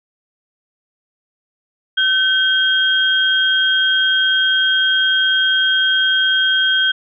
sine tone pair together, 1531 / 3235 Hz, G6 / G#7, -41 / -46 cents, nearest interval octave + minor second, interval 1295 cents, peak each -15 dBFS, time 1.97-6.92 s, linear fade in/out 10 ms, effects none

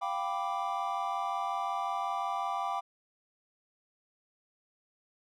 triangle chord, G dominant seventh, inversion third, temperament equal, 698.5 / 784 / 987.8 / 1174.7 Hz, F5 / G5 / B5 / D6, 0 / 0 / 0 / 0 cents, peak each -36 / -33 / -36 / -34 dBFS, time 0.01-2.81 s, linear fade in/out 20 ms, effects none

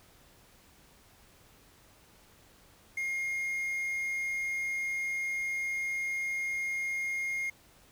triangle tone with quantisation, 2135 Hz, C7, 34 cents sharp, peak -29 dBFS, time 2.97-7.5 s, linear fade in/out 5 ms, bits 9, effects pink hiss -60 dBFS RMS until 7.91 s

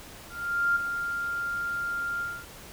sine tone with ADSR envelope, 1396.9 Hz, F6, in tune, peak -20 dBFS, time 0.29-2.46 s, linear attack 470 ms, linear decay 9 ms, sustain -8 dB, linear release 250 ms, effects pink hiss -46 dBFS RMS until 2.72 s

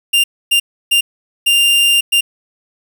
45% pulse tone bursts at uneven times, 2794 Hz, F7, in tune, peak -9 dBFS, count 5, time 0.13-0.24 / 0.51-0.6 / 0.91-1.01 / 1.46-2.01 / 2.12-2.21 s, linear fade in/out 10 ms, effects 7-bit

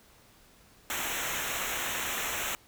pink noise with comb filter, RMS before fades -33 dBFS, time 0.9-2.55 s, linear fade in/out 0 ms, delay 0.21 ms, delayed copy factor -0.85, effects pink hiss -59 dBFS RMS until 2.67 s

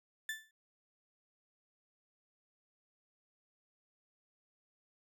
35% pulse tone with exponential decay, 1760 Hz, A6, in tune, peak -32 dBFS, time 0.29-0.51 s, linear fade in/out 2 ms, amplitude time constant 47 ms, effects none

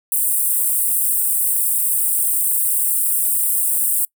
pink high-pass noise, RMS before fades -18 dBFS, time 0.12-4.05 s, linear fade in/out 2 ms, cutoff 8200 Hz, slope 96 dB/octave, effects noise-tail reverb RT60 0.1 s tail -25 dB re dry

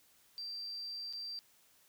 sine tone with dropouts, 4699 Hz, D8, in tune, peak -40 dBFS, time 0.38-1.39 s, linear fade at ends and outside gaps 0 ms, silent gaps 1.127-1.134 s, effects white hiss -67 dBFS RMS until 1.88 s

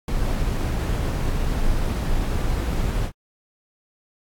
brown noise with ADSR envelope, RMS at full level -17 dBFS, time 0.08-3.12 s, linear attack 4 ms, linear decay 5 ms, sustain -5 dB, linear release 76 ms, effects AAC 64 kbps

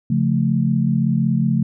sine chord, Db augmented, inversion none, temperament equal, 138.59 / 174.61 / 220 Hz, Db3 / F3 / A3, 0 / 0 / 0 cents, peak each -19 / -20 / -19 dBFS, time 0.1-1.63 s, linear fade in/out 5 ms, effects none

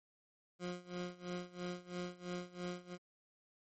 20% pulse tone with tremolo, 178.1 Hz, F3, 34 cents sharp, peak -34 dBFS, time 0.59-2.98 s, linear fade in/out 50 ms, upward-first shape sine, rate 3 Hz, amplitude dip 90%, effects MP3 32 kbps

